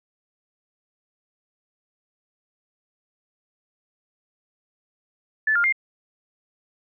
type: tone with pitch steps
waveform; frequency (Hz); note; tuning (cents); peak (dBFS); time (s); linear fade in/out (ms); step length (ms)
sine; 1743 / 1404 / 2113; A6 / F6 / C7; -17 / +9 / +16; -17; 5.47-5.725; 5; 85
effects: none